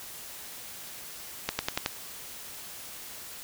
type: accelerating click train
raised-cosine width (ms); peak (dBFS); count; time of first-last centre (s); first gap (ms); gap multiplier
0.2; -9; 5; 1.49-1.861; 100; 0.95
effects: white hiss -43 dBFS RMS until 3.43 s